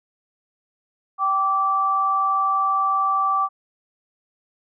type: tone pair together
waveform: sine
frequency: 777 / 1164.2 Hz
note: G5 / D6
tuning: -16 / -15 cents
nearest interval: perfect fifth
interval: 701 cents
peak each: -25 / -18 dBFS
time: 1.18-3.49 s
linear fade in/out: 50 ms
effects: none